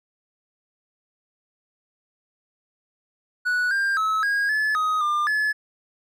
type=tone with pitch steps; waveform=triangle; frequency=1474 / 1595 / 1294 / 1636 / 1724 / 1255 / 1200 / 1716 Hz; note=F#6 / G6 / E6 / G#6 / A6 / D#6 / D6 / A6; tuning=-7 / +30 / -32 / -26 / -36 / +15 / +37 / -44 cents; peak=-18 dBFS; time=3.45-5.53 s; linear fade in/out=20 ms; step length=260 ms; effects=none